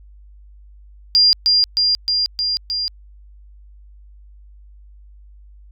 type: tone with echo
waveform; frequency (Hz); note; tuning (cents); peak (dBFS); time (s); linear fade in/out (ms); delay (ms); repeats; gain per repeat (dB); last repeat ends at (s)
sine; 4800; D8; +37; -9; 1.15-1.33; 0; 310; 5; -2; 2.88
effects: added 50 Hz sine -41 dBFS peak until 5.71 s